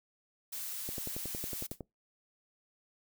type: noise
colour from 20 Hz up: blue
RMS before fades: -40 dBFS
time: 0.52-1.67 s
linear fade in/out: 10 ms
type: click train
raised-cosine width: 2 ms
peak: -27 dBFS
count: 11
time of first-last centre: 0.89-1.807 s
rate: 10.9 Hz
type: noise with exponential decay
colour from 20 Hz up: blue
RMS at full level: -40 dBFS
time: 1.71-1.81 s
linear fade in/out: 0 ms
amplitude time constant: 20 ms
effects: noise-tail reverb RT60 0.2 s tail -24 dB re dry